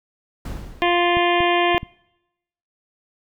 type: noise with exponential decay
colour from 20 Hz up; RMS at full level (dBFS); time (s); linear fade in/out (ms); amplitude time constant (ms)
brown; -25; 0.45-1.28; 5; 180
type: harmonic tone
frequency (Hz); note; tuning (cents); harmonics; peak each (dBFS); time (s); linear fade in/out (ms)
349.2; F4; 0; 1 / 2 / 3 / 5 / 6 / 7 / 8 / 9 / 10; -20 / -20 / -23 / -26 / -27 / -27 / -30 / -29 / -38; 0.82-1.78; 0
type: clicks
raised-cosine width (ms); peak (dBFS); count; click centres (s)
5; -18; 4; 1.17 / 1.405 / 1.747 / 1.831
effects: noise-tail reverb RT60 0.9 s tail -26 dB re dry